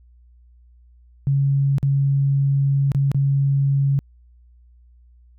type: tone with dropouts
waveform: sine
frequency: 138.59 Hz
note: C#3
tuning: in tune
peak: -15 dBFS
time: 1.27-3.99 s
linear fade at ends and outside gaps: 0 ms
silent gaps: 1.783-1.829 / 2.918-2.948 / 3.116-3.146 s
effects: added 60 Hz sine -48 dBFS peak until 5.38 s